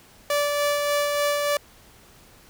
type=tone with tremolo; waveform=sawtooth; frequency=581 Hz; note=D5; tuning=19 cents flat; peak=-16 dBFS; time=0.3-1.57 s; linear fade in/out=2 ms; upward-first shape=sine; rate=3.4 Hz; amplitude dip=30%; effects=pink hiss -52 dBFS RMS until 2.49 s